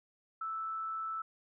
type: tone with amplitude modulation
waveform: sine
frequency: 1318 Hz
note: E6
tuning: 1 cent flat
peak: -34 dBFS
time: 0.41-1.22 s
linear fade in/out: 5 ms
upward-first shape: sine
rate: 174 Hz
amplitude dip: 25%
effects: none